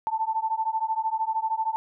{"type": "beating tone pair", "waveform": "sine", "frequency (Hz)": [880, 893], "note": ["A5", "A5"], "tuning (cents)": [0, 25], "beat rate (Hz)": 13, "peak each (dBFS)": -27, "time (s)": [0.07, 1.76], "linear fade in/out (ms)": 0, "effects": []}